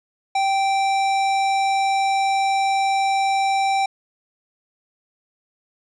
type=tone with hard clipping; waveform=sine; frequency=781 Hz; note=G5; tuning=7 cents flat; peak=-19 dBFS; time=0.35-3.86 s; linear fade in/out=5 ms; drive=15 dB; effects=resampled to 22050 Hz